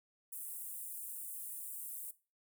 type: high-pass noise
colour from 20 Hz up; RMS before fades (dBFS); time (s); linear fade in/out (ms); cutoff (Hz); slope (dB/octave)
pink; -45; 0.32-2.11; 5; 8700; 48
effects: noise-tail reverb RT60 0.3 s tail -17 dB re dry